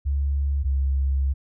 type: tone pair in turn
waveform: sine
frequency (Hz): 70 / 67.97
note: C#2 / C#2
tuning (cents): +18 / -33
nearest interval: minor second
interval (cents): 51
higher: first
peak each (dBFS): -20 / -19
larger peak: second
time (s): 0.05-0.64 / 0.64-1.34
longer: second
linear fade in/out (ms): 20
effects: none